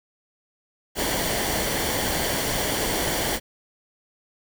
pink noise with comb filter, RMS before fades -25 dBFS, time 0.95-3.4 s, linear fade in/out 50 ms, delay 0.78 ms, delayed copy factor -0.5, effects none

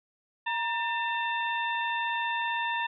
harmonic tone with a mistuned harmonic, 897 Hz, A5, 33 cents sharp, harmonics 1 / 2 / 3 / 4, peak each -30 / -32 / -36 / -39 dBFS, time 0.46-2.87 s, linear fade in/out 10 ms, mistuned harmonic 1, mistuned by +82 cents, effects none

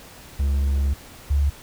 triangle / sine tone pair in turn, 69.3 / 71.17 Hz, C#2 / C#2, 0 / +46 cents, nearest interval unison, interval 46 cents, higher second, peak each -16 dBFS, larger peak neither, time 0.39-0.94 / 1.3-1.5 s, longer first, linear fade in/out 10 ms, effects pink hiss -44 dBFS RMS until 1.62 s

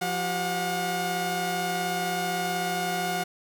sawtooth tone cluster, 175.6 / 387 / 721 Hz, F3 / G4 / F#5, +10 / -22 / -45 cents, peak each -29 / -31 / -24 dBFS, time 0.01-3.24 s, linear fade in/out 10 ms, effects none

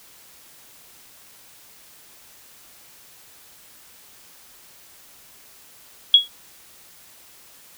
sine tone with exponential decay, 3331 Hz, G#7, 4 cents sharp, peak -4 dBFS, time 6.14-6.28 s, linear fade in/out 2 ms, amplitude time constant 30 ms, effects white hiss -49 dBFS RMS until 7.77 s

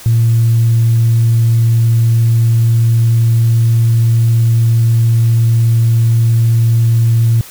sine tone, 115.1 Hz, A#2, 22 cents flat, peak -6 dBFS, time 0.06-7.41 s, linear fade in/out 0 ms, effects tanh soft clip ceiling -3 dBFS + white hiss -34 dBFS RMS until 7.5 s

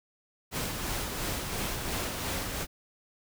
pink noise with tremolo, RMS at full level -32 dBFS, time 0.51-2.67 s, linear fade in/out 50 ms, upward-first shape sine, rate 2.9 Hz, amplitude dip 35%, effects none

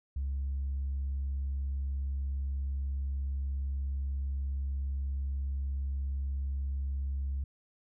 sine tone, 68.4 Hz, C#2, 23 cents flat, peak -29 dBFS, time 0.16-7.44 s, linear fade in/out 5 ms, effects tanh soft clip ceiling -28 dBFS

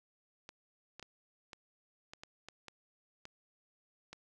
clicks, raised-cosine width 0.2 ms, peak -30 dBFS, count 10, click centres 0.491 / 0.996 / 1.027 / 1.532 / 2.135 / 2.235 / 2.486 / 2.683 / 3.254 / 4.13 s, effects none

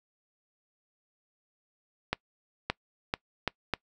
accelerating click train, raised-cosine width 0.3 ms, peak -11 dBFS, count 5, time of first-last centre 2.13-3.737 s, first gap 570 ms, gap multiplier 0.77, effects noise-tail reverb RT60 0.1 s tail -24 dB re dry

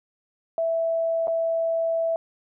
sine tone with dropouts, 659.3 Hz, E5, in tune, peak -21 dBFS, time 0.58-2.16 s, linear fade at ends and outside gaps 1 ms, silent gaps 1.272-1.28 s, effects none

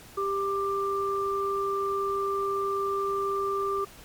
sine tone pair together, 395.1 / 1184 Hz, G4 / D6, +14 / +14 cents, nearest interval octave + perfect fifth, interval 1900 cents, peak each -28 dBFS, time 0.17-3.85 s, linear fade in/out 10 ms, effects pink hiss -49 dBFS RMS until 4.04 s + MP3 96 kbps

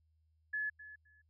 sine tone with echo, 1710 Hz, A6, 50 cents flat, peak -34 dBFS, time 0.53-0.7 s, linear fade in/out 10 ms, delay 260 ms, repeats 2, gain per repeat -15 dB, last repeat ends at 1.22 s, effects added 79 Hz sine -70 dBFS peak until 1.29 s

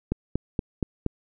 click train, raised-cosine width 3 ms, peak -11 dBFS, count 5, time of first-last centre 0.12-1.063 s, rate 4.24 Hz, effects none

